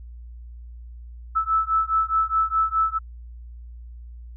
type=beating tone pair; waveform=sine; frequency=1309 / 1313.8 Hz; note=E6 / E6; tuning=-13 / -6 cents; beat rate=4.8 Hz; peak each=-22 dBFS; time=1.35-2.99 s; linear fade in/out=20 ms; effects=added 59 Hz sine -37 dBFS peak until 4.36 s